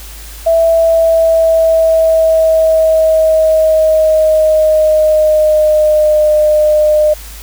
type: tone with pitch glide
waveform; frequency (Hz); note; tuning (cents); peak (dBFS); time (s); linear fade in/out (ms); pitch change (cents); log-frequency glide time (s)
sine; 659.3 to 608.1; E5 to D#5; 0 to -40; -6; 0.46-7.14; 10; -140; 0.7-6.3
effects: added 52 Hz sine -29 dBFS peak until 7.42 s + white hiss -33 dBFS RMS until 7.42 s